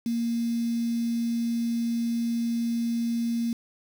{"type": "tone with quantisation", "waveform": "sine", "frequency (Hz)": 233.1, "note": "A#3", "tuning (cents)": 0, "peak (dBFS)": -24, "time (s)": [0.06, 3.53], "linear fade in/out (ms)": 2, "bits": 7, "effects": []}